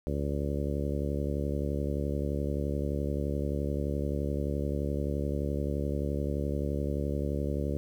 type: harmonic tone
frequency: 71.6 Hz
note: D2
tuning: 43 cents flat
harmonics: 1 / 2 / 3 / 4 / 5 / 6 / 7 / 8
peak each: -32 / -35 / -37 / -38 / -39 / -40 / -40 / -41 dBFS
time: 0.07-7.77 s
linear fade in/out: 0 ms
effects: 10-bit